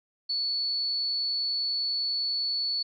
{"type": "tone", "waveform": "sine", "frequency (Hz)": 4435, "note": "C#8", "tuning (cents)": 0, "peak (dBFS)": -26, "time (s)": [0.29, 2.83], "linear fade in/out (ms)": 10, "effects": []}